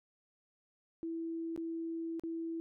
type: tone with dropouts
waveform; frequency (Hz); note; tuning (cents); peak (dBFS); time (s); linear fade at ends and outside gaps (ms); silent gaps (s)
sine; 329.6; E4; 0; -36; 1.03-2.6; 0; 1.562-1.576 / 2.196-2.236
effects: none